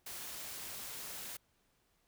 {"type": "noise", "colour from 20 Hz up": "white", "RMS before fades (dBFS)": -45, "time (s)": [0.06, 1.37], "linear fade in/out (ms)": 5, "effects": ["pink hiss -75 dBFS RMS until 2.07 s"]}